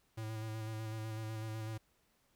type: tone with vibrato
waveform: square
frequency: 110 Hz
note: A2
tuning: in tune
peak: -40 dBFS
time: 0.17-1.78 s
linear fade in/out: 10 ms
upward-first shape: square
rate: 8 Hz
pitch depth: 20 cents each way
effects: pink hiss -74 dBFS RMS until 2.35 s